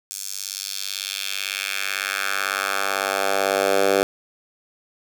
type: tone with high-pass filter sweep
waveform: 10% pulse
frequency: 98 Hz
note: G2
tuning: in tune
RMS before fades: -24 dBFS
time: 0.11-4.03 s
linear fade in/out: 0 ms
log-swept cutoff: 6900 to 440 Hz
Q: 1.6
effects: none